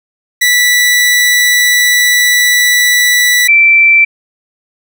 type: tone pair in turn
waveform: sawtooth / sine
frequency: 1965 / 2337 Hz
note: B6 / D7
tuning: -9 / -9 cents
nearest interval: minor third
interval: 300 cents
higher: second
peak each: -3 dBFS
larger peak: neither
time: 0.41-3.48 / 3.48-4.05 s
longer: first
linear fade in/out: 10 ms
effects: none